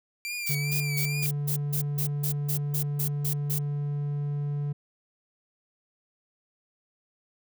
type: tone with vibrato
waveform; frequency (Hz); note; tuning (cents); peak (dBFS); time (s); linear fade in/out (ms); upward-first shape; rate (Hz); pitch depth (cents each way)
sawtooth; 2349; D7; 0; -28; 0.25-1.26; 0; triangle; 2.4; 75
type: noise bursts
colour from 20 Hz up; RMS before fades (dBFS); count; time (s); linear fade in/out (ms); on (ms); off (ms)
violet; -30; 13; 0.46-3.589; 10; 93; 160
type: tone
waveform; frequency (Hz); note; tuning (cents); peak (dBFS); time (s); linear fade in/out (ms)
triangle; 144.9; D3; -23; -25; 0.49-4.73; 10
effects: none